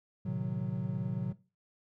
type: chord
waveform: triangle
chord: A diminished seventh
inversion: none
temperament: equal with one note detuned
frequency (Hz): 112.38 / 130.81 / 155.56 / 185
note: A2 / C3 / Eb3 / Gb3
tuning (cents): +37 / 0 / 0 / 0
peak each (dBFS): -37 / -35 / -37 / -33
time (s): 0.25-1.33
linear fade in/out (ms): 10
effects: noise-tail reverb RT60 0.3 s tail -17 dB re dry